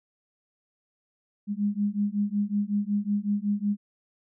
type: beating tone pair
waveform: sine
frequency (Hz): 202.3 / 207.7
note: G#3 / G#3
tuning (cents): -45 / 0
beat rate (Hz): 5.4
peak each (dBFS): -27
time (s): 1.47-3.77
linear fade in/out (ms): 50
effects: none